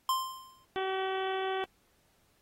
square tone with exponential decay, 1046.5 Hz, C6, in tune, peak -25 dBFS, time 0.09-0.65 s, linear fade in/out 2 ms, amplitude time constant 120 ms
harmonic tone, 381 Hz, G4, 49 cents flat, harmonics 1 / 2 / 3 / 4 / 5 / 6 / 7 / 8 / 9, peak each -33 / -35 / -41 / -42 / -45 / -49 / -50 / -46 / -47 dBFS, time 0.76-1.64 s, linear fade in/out 0 ms
effects pink hiss -70 dBFS RMS until 2.41 s + AAC 48 kbps

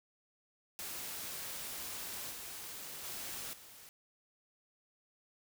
white noise with level steps, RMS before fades -43 / -46 / -43 / -55 dBFS, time 0.79-3.89 s, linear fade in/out 0 ms, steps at 2.31 / 3.04 / 3.53 s, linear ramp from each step 5 ms, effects none

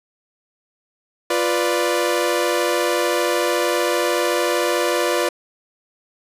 sawtooth chord, B diminished, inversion second, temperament equal, 349.2 / 493.9 / 587.3 Hz, F4 / B4 / D5, 0 / 0 / 0 cents, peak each -18 dBFS, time 1.3-5.29 s, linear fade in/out 5 ms, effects resampled to 32000 Hz

